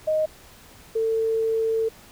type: tone pair in turn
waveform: sine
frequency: 622.3 / 447.6 Hz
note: D#5 / A4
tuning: 0 / +30 cents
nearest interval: tritone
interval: 570 cents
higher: first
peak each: -19 / -20 dBFS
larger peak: first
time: 0.07-0.26 / 0.95-1.89 s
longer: second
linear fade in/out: 10 ms
effects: pink hiss -49 dBFS RMS until 2.11 s